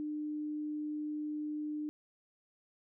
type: tone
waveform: sine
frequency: 301 Hz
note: D4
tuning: 43 cents sharp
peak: -35 dBFS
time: 0-1.89 s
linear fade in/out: 0 ms
effects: none